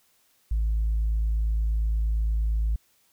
sine tone, 54.3 Hz, A1, 22 cents flat, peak -20 dBFS, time 0.51-2.76 s, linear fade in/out 5 ms, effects tanh soft clip ceiling -19 dBFS + white hiss -65 dBFS RMS until 3.12 s

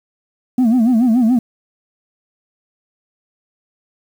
sine tone with vibrato, 237.2 Hz, A#3, 30 cents sharp, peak -7 dBFS, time 0.58-1.39 s, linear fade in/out 5 ms, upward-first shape sine, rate 7 Hz, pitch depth 150 cents each way, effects tanh soft clip ceiling -9 dBFS + 7-bit

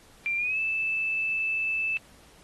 sine tone with pitch glide, 2372 to 2632 Hz, D7 to E7, +17 to -3 cents, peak -25 dBFS, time 0.26-1.97 s, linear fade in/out 0 ms, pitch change +180 cents, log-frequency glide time 0.37-0.59 s, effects pink hiss -56 dBFS RMS until 2.43 s + AAC 32 kbps

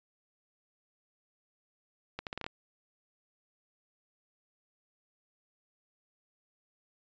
accelerating click train, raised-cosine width 0.3 ms, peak -21 dBFS, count 7, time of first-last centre 2.19-2.465 s, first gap 78 ms, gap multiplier 0.78, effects resampled to 16000 Hz

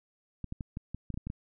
clicks, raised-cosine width 5 ms, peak -24 dBFS, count 10, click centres 0.443 / 0.524 / 0.608 / 0.771 / 0.946 / 1.103 / 1.142 / 1.175 / 1.27 / 1.301 s, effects none

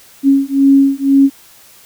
sine beating tone pair, 273.8 / 275.8 Hz, C#4 / C#4, -21 / -9 cents, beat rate 2 Hz, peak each -10 dBFS, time 0.23-1.3 s, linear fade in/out 50 ms, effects white hiss -43 dBFS RMS until 1.85 s

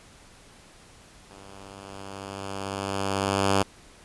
5% pulse tone with level ramp, 98 Hz, G2, in tune, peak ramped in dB -36 to -8 dBFS, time 1.3-3.63 s, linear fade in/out 10 ms, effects pink hiss -52 dBFS RMS until 4.04 s + resampled to 24000 Hz

